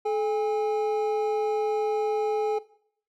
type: tone pair together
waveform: triangle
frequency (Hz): 430.6 / 812.9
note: A4 / G#5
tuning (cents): -37 / -37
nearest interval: major seventh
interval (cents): 1100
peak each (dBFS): -23 / -27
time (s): 0.05-2.59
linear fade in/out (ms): 10
effects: noise-tail reverb RT60 0.6 s tail -18 dB re dry